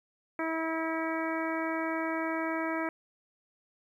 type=harmonic tone; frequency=323.5 Hz; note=E4; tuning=32 cents flat; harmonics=1 / 2 / 3 / 4 / 5 / 6 / 7; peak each=-33 / -36 / -38 / -39 / -40 / -41 / -41 dBFS; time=0.39-2.89 s; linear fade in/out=2 ms; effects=11-bit